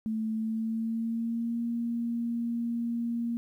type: tone with pitch glide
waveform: sine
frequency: 220 to 234.4 Hz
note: A3 to A#3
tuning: 0 to +10 cents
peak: -28 dBFS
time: 0.06-3.37 s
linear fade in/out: 0 ms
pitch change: +110 cents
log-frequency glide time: 0.33-1.62 s
effects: 11-bit

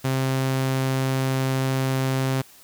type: tone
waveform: sawtooth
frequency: 132.4 Hz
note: C3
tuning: 21 cents sharp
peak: -17 dBFS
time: 0.04-2.42 s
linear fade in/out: 10 ms
effects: white hiss -50 dBFS RMS until 2.63 s

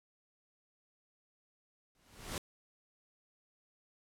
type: noise with exponential growth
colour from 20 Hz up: pink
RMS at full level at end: -36 dBFS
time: 1.95-2.38 s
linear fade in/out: 1 ms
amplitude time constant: 92 ms
effects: low-pass 12000 Hz 12 dB/octave

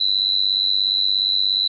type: tone with amplitude modulation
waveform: sine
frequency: 3987 Hz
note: B7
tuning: 16 cents sharp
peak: -12 dBFS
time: 0-1.68 s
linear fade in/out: 10 ms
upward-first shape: sine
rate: 97 Hz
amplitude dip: 100%
effects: none

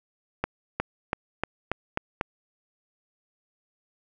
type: accelerating click train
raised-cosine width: 0.5 ms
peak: -10 dBFS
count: 7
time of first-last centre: 0.44-2.211 s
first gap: 360 ms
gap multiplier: 0.92
effects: none

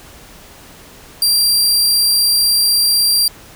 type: tone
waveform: sawtooth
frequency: 4734 Hz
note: D8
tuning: 13 cents sharp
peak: -8 dBFS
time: 1.22-3.28 s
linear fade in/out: 2 ms
effects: pink hiss -40 dBFS RMS until 3.55 s

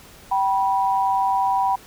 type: tone pair together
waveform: sine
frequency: 775 / 976.4 Hz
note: G5 / B5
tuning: -20 / -20 cents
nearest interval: major third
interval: 400 cents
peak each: -20 dBFS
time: 0.31-1.76 s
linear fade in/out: 10 ms
effects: pink hiss -46 dBFS RMS until 1.86 s

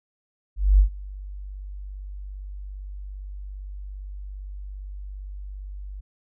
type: tone with ADSR envelope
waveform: sine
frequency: 48.76 Hz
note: G1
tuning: 8 cents flat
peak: -10 dBFS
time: 0.56-6.01 s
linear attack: 230 ms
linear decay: 99 ms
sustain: -23 dB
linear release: 13 ms
effects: none

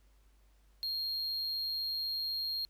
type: tone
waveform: triangle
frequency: 4236 Hz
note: C8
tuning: 21 cents sharp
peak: -32 dBFS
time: 0.83-2.65 s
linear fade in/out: 0 ms
effects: added 50 Hz sine -62 dBFS peak until 2.69 s + pink hiss -73 dBFS RMS until 2.69 s

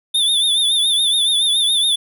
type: tone with vibrato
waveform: square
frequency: 3557 Hz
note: A7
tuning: 18 cents sharp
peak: -14 dBFS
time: 0.14-1.96 s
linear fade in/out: 10 ms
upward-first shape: triangle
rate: 7.1 Hz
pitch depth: 88 cents each way
effects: none

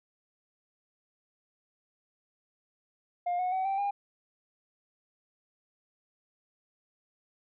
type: tone with pitch steps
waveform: sine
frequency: 707 / 730.7 / 755.1 / 780.4 / 806.5 Hz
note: F5 / F#5 / F#5 / G5 / G5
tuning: +21 / -22 / +35 / -8 / +49 cents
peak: -25 dBFS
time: 3.26-3.91 s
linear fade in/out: 10 ms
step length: 130 ms
effects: tanh soft clip ceiling -26 dBFS

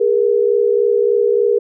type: tone pair together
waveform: sine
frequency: 410.4 / 473.8 Hz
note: G#4 / A#4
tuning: -21 / +28 cents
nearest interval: major second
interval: 249 cents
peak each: -14 dBFS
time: 0-1.59 s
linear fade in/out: 10 ms
effects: none

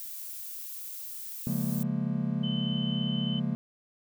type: noise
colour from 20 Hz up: violet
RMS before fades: -40 dBFS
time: 0-1.83 s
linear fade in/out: 0 ms
type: chord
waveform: triangle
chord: Bb minor seventh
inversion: first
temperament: just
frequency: 139.85 / 174.81 / 209.8 / 233.1 Hz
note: Db3 / F3 / Ab3 / Bb3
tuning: +16 / +2 / +18 / 0 cents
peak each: -31 dBFS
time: 1.47-3.55 s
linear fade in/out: 0 ms
type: tone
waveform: sine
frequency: 3042 Hz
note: F#7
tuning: 47 cents sharp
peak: -35 dBFS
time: 2.43-3.4 s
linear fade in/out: 10 ms
effects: none

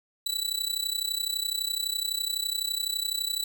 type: tone with amplitude modulation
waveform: sawtooth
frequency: 3951 Hz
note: B7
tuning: in tune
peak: -21 dBFS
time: 0.26-3.44 s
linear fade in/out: 5 ms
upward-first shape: sine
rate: 31.9 Hz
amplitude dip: 85%
effects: none

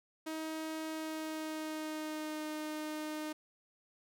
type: tone with pitch glide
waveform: sawtooth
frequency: 316.4 to 307 Hz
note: D#4 to D#4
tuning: +29 to -23 cents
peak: -34 dBFS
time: 0.26-3.33 s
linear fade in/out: 10 ms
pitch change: -52 cents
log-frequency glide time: 0.89-2.46 s
effects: none

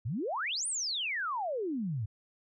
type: exponential two-way sweep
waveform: sine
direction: up then down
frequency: 97.6 to 9490 to 97.6 Hz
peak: -31 dBFS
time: 0.05-2.06 s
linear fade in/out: 10 ms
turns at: 0.67 s
effects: none

